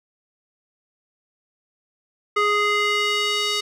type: tone with band-pass filter sweep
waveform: square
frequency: 415.3 Hz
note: G#4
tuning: in tune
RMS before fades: -21 dBFS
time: 2.36-3.61 s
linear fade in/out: 10 ms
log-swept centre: 1500 to 4000 Hz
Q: 1.5
effects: none